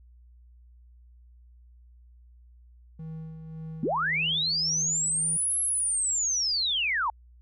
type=tone with tremolo; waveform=triangle; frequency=159.7 Hz; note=D#3; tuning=45 cents sharp; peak=-33 dBFS; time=2.99-5.37 s; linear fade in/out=5 ms; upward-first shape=sine; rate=1.8 Hz; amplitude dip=45%
type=linear two-way sweep; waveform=sine; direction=up then down; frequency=175.6 to 11175 to 838 Hz; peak=-24 dBFS; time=3.83-7.1 s; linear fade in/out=2 ms; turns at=5.6 s
effects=added 60 Hz sine -51 dBFS peak until 7.41 s